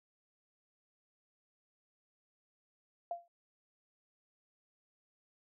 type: tone with exponential decay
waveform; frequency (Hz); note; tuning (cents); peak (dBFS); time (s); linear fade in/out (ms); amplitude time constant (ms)
sine; 690; F5; -21; -32; 3.11-3.28; 2; 35
effects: none